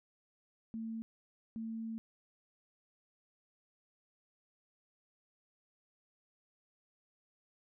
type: tone bursts at uneven times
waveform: sine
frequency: 224.7 Hz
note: A3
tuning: 37 cents sharp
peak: -38 dBFS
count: 2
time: 0.74-1.02 / 1.56-1.98 s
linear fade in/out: 0 ms
effects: none